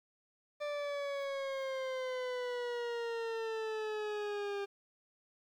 40% pulse exponential sweep, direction down, 591 to 398.9 Hz, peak -35 dBFS, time 0.6-4.66 s, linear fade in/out 20 ms, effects low-pass 4000 Hz 12 dB/octave + 11-bit

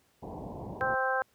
pink low-pass noise, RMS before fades -39 dBFS, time 0.22-0.95 s, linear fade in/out 10 ms, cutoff 1000 Hz, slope 96 dB/octave
harmonic tone, 261.6 Hz, C4, in tune, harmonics 2 / 3 / 4 / 5 / 6, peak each -32 / -32 / -35 / -36 / -31 dBFS, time 0.81-1.22 s, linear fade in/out 0 ms
effects pink hiss -68 dBFS RMS until 1.34 s + high-pass 80 Hz 12 dB/octave

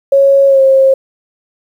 sine tone with pitch glide, 551 to 535.3 Hz, C#5 to C5, -11 to +39 cents, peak -4 dBFS, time 0.12-0.94 s, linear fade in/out 5 ms, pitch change -50 cents, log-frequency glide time 0.47-0.61 s, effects 7-bit

